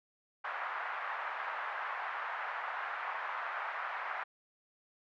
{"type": "band-pass noise", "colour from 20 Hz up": "white", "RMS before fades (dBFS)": -39, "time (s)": [0.44, 4.24], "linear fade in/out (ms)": 10, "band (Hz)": [750, 1700], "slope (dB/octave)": 24, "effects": []}